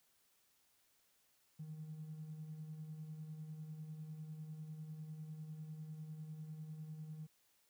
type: tone with tremolo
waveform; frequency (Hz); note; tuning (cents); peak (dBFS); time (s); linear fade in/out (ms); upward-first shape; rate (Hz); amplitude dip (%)
triangle; 155.56; D#3; 0; -40; 1.59-7.27; 10; sine; 10; 60
effects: tanh soft clip ceiling -42 dBFS + white hiss -75 dBFS RMS until 7.69 s